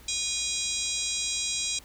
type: harmonic tone with a mistuned harmonic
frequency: 816 Hz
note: G#5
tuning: 31 cents flat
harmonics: 3 / 4 / 5 / 6 / 7 / 8 / 9 / 10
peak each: -37 / -38 / -33 / -37 / -36 / -36 / -35 / -37 dBFS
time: 0.08-1.79 s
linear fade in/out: 5 ms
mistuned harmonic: 5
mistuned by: -71 cents
effects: added 60 Hz sine -53 dBFS peak until 1.84 s + pink hiss -53 dBFS RMS until 1.84 s